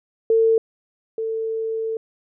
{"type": "tone pair in turn", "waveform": "sine", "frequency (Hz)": [449.5, 446.4], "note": ["A4", "A4"], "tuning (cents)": [37, 25], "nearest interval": "unison", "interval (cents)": 12, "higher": "first", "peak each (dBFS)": [-13, -22], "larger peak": "first", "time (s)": [[0.3, 0.58], [1.18, 1.97]], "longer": "second", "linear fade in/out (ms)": 2, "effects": []}